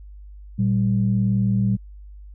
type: tone pair together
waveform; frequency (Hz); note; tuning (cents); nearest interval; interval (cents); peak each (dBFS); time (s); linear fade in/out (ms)
sine; 115.9 / 194.41; A#2 / G3; -10 / -14; major sixth; 896; -19; 0.58-1.77; 20
effects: tanh soft clip ceiling -9 dBFS + added 50 Hz sine -38 dBFS peak until 2.34 s